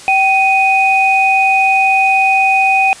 sine tone pair together, 771.2 / 2489 Hz, G5 / D#7, -28 / 0 cents, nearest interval octave + minor sixth, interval 2028 cents, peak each -11 dBFS, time 0.08-2.93 s, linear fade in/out 0 ms, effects white hiss -34 dBFS RMS until 3 s + resampled to 22050 Hz

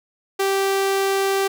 sawtooth tone, 390.4 Hz, G4, 7 cents flat, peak -14 dBFS, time 0.39-1.48 s, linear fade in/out 10 ms, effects none

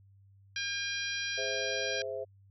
harmonic tone, 805 Hz, G5, 46 cents sharp, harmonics 2 / 3 / 4 / 5 / 6 / 7, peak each -37 / -39 / -40 / -41 / -42 / -42 dBFS, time 0.56-2.02 s, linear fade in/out 2 ms
sine chord, Ab augmented, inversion none, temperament equal, 415.3 / 523.3 / 659.3 Hz, Ab4 / C5 / E5, 0 / 0 / 0 cents, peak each -40 / -37 / -40 dBFS, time 1.37-2.25 s, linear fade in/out 20 ms
effects added 98 Hz sine -57 dBFS peak until 2.5 s

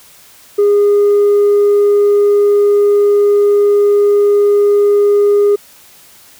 triangle tone with tanh clipping, 409.2 Hz, G#4, 26 cents flat, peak -7 dBFS, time 0.58-5.56 s, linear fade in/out 10 ms, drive 6 dB, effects white hiss -42 dBFS RMS until 6.39 s

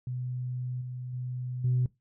sine tone with level steps, 125.5 Hz, B2, 28 cents sharp, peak -31 / -35 / -32 / -22 dBFS, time 0.07-1.86 s, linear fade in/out 2 ms, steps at 0.81 / 1.13 / 1.64 s, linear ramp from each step 5 ms, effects noise-tail reverb RT60 0.2 s tail -21 dB re dry + tanh soft clip ceiling -19 dBFS

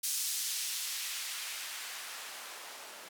blue noise with band-pass filter sweep, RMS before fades -39 dBFS, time 0.03-3.09 s, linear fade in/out 10 ms, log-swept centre 6200 to 520 Hz, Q 0.7, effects none

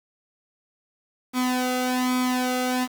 sawtooth tone with flanger, 252.5 Hz, B3, 39 cents sharp, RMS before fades -24 dBFS, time 1.33-2.88 s, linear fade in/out 50 ms, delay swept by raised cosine 0.87 to 1.46 ms, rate 1.2 Hz, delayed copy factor +0.8, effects 7-bit

